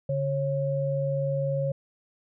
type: tone pair together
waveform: sine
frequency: 142.71 / 546 Hz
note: D3 / C#5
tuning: -49 / -26 cents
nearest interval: octave + major seventh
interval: 2323 cents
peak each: -27 dBFS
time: 0.09-1.72 s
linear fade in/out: 5 ms
effects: none